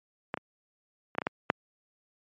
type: clicks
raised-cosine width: 0.5 ms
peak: -14 / -20 / -27 / -10 / -18 / -11 / -6 dBFS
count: 7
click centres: 0.341 / 0.374 / 1.151 / 1.184 / 1.218 / 1.269 / 1.501 s
effects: high-pass 150 Hz 12 dB/octave + MP3 64 kbps